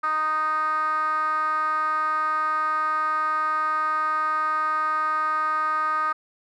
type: tone with band-pass filter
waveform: 10% pulse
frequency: 310 Hz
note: D#4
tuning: 6 cents flat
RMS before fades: -24 dBFS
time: 0.03-6.13 s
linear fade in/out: 10 ms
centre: 1300 Hz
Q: 8.1
effects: none